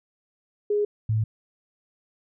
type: tone pair in turn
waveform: sine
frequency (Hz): 414.6 / 109.51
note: G#4 / A2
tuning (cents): -3 / -8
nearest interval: octave + major seventh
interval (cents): 2305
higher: first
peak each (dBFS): -20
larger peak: neither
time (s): 0.7-0.85 / 1.09-1.24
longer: neither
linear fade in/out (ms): 5
effects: none